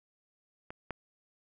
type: clicks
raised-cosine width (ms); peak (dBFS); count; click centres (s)
0.5; -27 / -21; 2; 0.705 / 0.907
effects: none